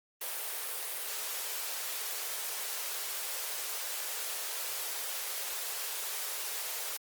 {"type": "high-pass noise", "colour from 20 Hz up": "white", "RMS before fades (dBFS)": -37, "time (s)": [0.21, 6.97], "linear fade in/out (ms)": 5, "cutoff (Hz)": 390, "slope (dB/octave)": 48, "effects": ["Opus 32 kbps"]}